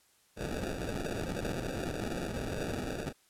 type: noise with sample-and-hold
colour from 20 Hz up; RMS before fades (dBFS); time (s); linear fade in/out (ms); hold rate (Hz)
white; -36; 0.36-3.13; 50; 1050
effects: white hiss -67 dBFS RMS until 3.29 s + low-pass 12000 Hz 12 dB/octave